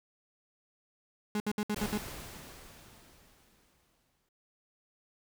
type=tone bursts; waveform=35% pulse; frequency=209.5 Hz; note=G#3; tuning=15 cents sharp; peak=-28 dBFS; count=6; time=1.35-1.976 s; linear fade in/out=2 ms; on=51 ms; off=64 ms
type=noise with exponential decay; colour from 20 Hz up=pink; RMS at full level=-38 dBFS; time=1.76-4.29 s; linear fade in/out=5 ms; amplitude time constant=550 ms
effects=none